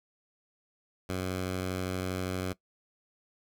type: tone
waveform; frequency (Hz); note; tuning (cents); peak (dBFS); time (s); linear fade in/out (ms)
10% pulse; 92.5; F#2; 0; -23; 1.09-2.53; 5
effects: noise-tail reverb RT60 0.1 s tail -19 dB re dry